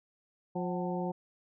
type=harmonic tone with a mistuned harmonic; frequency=177.9 Hz; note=F3; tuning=32 cents sharp; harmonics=1 / 2 / 3 / 4 / 5; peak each=-34 / -37 / -39 / -40 / -41 dBFS; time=0.55-1.12 s; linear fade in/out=10 ms; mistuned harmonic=4; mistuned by=+80 cents; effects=none